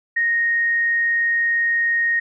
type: tone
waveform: sine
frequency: 1863 Hz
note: A#6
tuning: 2 cents flat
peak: -16 dBFS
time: 0.16-2.2 s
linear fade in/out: 10 ms
effects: none

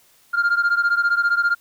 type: beating tone pair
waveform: sine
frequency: 1396.9 / 1411.9 Hz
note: F6 / F6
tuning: 0 / +18 cents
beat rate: 15 Hz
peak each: -16 / -18 dBFS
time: 0.33-1.55 s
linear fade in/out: 20 ms
effects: tanh soft clip ceiling -13 dBFS + white hiss -56 dBFS RMS until 1.6 s

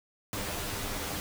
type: noise with comb filter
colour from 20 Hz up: pink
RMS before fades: -35 dBFS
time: 0.33-1.2 s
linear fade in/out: 0 ms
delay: 10 ms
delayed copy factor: +0.6
effects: none

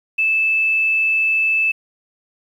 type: tone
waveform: sine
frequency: 2627 Hz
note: E7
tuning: 7 cents flat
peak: -14 dBFS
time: 0.18-1.72 s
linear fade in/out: 10 ms
effects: 8-bit

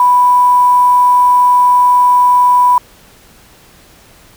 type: tone with quantisation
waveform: sine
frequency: 987.8 Hz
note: B5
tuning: in tune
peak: -5 dBFS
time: 0-2.78 s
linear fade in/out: 2 ms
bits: 5
effects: pink hiss -43 dBFS RMS until 4.36 s

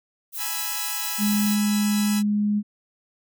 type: noise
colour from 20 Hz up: violet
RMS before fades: -31 dBFS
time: 0.32-1.57 s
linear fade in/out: 50 ms
type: chord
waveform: 5% pulse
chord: E major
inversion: first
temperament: equal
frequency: 830.6 / 987.8 / 1318.5 Hz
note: G#5 / B5 / E6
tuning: 0 / 0 / 0 cents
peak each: -21 dBFS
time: 0.37-2.23 s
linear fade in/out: 50 ms
type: tone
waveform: sine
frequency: 207.7 Hz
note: G#3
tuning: in tune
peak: -19 dBFS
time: 1.18-2.63 s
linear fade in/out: 50 ms
effects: none

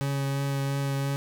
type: tone with vibrato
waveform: 40% pulse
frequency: 138.59 Hz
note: C#3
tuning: in tune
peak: -25 dBFS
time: 0.01-1.16 s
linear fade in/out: 0 ms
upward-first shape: triangle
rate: 2.9 Hz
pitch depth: 14 cents each way
effects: none

